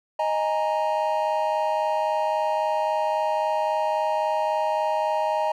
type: chord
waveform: triangle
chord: D# suspended fourth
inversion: none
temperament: just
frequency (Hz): 622.3 / 829.7 / 933.4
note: D#5 / G#5 / A#5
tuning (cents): 0 / -2 / +2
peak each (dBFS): -23 / -25 / -24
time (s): 0.19-5.52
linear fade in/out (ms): 5
effects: none